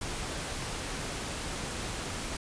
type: noise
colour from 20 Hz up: pink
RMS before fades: -36 dBFS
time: 0.01-2.37 s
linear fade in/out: 5 ms
effects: resampled to 22050 Hz